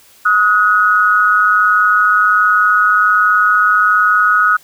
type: tone pair together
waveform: sine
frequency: 1263 / 1461.7 Hz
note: D#6 / F#6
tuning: +26 / -22 cents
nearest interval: minor third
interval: 252 cents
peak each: -11 dBFS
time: 0.25-4.57 s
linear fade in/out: 10 ms
effects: white hiss -46 dBFS RMS until 4.63 s